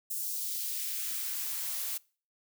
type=noise with high-pass filter sweep; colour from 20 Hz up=blue; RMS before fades=-35 dBFS; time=0.1-1.98 s; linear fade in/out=10 ms; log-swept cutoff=7200 to 390 Hz; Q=0.94; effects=noise-tail reverb RT60 0.4 s tail -24 dB re dry